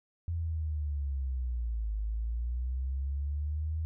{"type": "linear two-way sweep", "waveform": "sine", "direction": "down then up", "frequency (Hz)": [85.3, 51.91, 80.4], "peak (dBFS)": -30, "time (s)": [0.28, 3.85], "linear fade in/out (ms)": 0, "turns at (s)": 1.96, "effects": []}